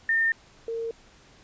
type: tone pair in turn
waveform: sine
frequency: 1814 / 457.6 Hz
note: A#6 / A#4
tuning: -48 / -32 cents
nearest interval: 2 octaves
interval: 2384 cents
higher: first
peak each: -20 / -28 dBFS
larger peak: first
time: 0.09-0.32 / 0.68-0.91 s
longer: neither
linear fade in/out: 2 ms
effects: pink hiss -55 dBFS RMS until 1.43 s + resampled to 16000 Hz